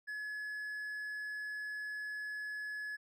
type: tone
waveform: triangle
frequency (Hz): 1700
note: G#6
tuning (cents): +40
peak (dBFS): -37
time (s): 0.07-2.97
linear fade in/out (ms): 20
effects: none

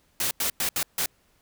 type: noise bursts at uneven times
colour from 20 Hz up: white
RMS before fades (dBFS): -26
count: 5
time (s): 0.2-0.31 / 0.4-0.5 / 0.6-0.69 / 0.76-0.83 / 0.98-1.06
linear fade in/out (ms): 2
effects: pink hiss -65 dBFS RMS until 1.41 s

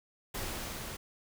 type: noise with level ramp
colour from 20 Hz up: pink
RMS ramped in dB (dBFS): -37 to -42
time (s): 0.34-0.97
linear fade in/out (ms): 10
effects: none

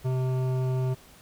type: tone with hard clipping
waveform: sine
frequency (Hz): 129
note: C3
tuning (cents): -24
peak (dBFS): -26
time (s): 0.04-0.95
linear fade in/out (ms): 20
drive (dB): 13
effects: pink hiss -53 dBFS RMS until 1.21 s

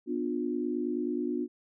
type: chord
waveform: sine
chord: B diminished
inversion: none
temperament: just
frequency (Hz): 246.9 / 296.3 / 355.6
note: B3 / D4 / F4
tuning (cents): 0 / +15 / +31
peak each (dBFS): -33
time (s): 0.06-1.48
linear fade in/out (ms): 50
effects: none

